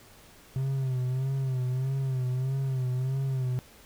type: tone with vibrato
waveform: triangle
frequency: 130.81 Hz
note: C3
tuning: in tune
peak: -24 dBFS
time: 0.56-3.59 s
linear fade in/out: 0 ms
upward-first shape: sine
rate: 1.6 Hz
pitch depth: 65 cents each way
effects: pink hiss -54 dBFS RMS until 3.85 s